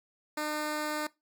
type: tone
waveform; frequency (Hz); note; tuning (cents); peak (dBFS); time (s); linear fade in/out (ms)
10% pulse; 302.7; D#4; -48; -23; 0.37-1.07; 5
effects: noise-tail reverb RT60 0.2 s tail -20 dB re dry